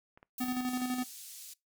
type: clicks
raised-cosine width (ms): 0.5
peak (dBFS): -39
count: 6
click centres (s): 0.175 / 0.229 / 0.458 / 0.614 / 0.774 / 0.806
type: noise with exponential decay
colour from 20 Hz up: violet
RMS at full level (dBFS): -40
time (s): 0.38-1.3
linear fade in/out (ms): 2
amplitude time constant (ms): 200
type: tone with tremolo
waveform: square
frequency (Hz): 251.5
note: B3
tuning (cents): +32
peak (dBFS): -31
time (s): 0.4-1.04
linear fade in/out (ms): 10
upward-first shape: square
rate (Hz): 12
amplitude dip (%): 45
type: band-pass noise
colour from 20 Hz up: white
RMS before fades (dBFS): -48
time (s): 0.67-1.54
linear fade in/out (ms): 10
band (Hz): 4300 to 13000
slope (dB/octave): 12
effects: noise-tail reverb RT60 0.2 s tail -23 dB re dry